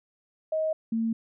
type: tone pair in turn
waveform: sine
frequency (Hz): 630 / 226.2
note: D#5 / A3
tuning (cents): +21 / +48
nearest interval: octave + tritone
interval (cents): 1773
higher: first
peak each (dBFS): -24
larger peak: neither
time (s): 0.52-0.73 / 0.92-1.13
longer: neither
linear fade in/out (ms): 5
effects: none